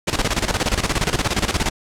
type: noise with tremolo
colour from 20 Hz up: pink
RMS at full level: -18 dBFS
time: 0.07-1.7 s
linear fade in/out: 10 ms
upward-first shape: square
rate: 17 Hz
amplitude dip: 75%
effects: low-pass 8000 Hz 12 dB/octave